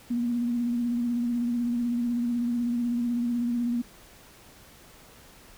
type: tone with vibrato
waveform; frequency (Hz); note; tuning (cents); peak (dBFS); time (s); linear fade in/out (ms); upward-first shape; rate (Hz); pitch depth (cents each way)
sine; 239.2; A#3; +45; -24; 0.1-3.82; 10; sine; 16; 32
effects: pink hiss -52 dBFS RMS until 5.57 s